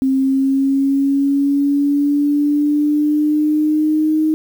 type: linear sweep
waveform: sine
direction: up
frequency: 265 to 312.8 Hz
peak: -12 dBFS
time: 0.02-4.34 s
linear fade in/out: 0 ms
effects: 7-bit